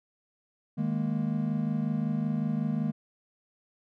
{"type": "chord", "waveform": "triangle", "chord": "D# suspended fourth", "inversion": "none", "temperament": "equal", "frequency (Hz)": [155.56, 207.7, 233.1], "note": ["D#3", "G#3", "A#3"], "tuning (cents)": [0, 0, 0], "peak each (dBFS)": -29, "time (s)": [0.77, 2.92], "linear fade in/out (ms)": 20, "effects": []}